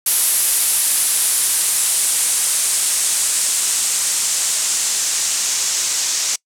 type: noise with low-pass filter sweep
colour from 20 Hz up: blue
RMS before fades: -18 dBFS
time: 0.06-6.36 s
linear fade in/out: 5 ms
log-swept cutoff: 11000 to 6700 Hz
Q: 2
effects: noise-tail reverb RT60 0.1 s tail -25 dB re dry